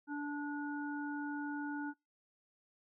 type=harmonic tone; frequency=291.2 Hz; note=D4; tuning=15 cents flat; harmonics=1 / 3 / 5; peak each=-38 / -46 / -45 dBFS; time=0.07-1.94 s; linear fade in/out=50 ms; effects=noise-tail reverb RT60 0.2 s tail -25 dB re dry